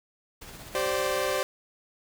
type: noise with tremolo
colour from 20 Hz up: pink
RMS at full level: -43 dBFS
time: 0.41-1.4 s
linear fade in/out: 10 ms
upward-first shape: sine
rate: 16 Hz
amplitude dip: 35%
type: chord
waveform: sawtooth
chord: G suspended fourth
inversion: none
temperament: equal with one note detuned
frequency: 385.7 / 523.3 / 587.3 Hz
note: G4 / C5 / D5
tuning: -28 / 0 / 0 cents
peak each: -28 / -25 / -26 dBFS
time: 0.75-1.43 s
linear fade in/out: 0 ms
effects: none